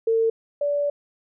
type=tone pair in turn; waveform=sine; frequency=451.9 / 578.1 Hz; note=A4 / D5; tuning=+46 / -27 cents; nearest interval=major third; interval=427 cents; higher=second; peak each=-17 / -20 dBFS; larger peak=first; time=0.07-0.3 / 0.61-0.9 s; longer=second; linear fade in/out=5 ms; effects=none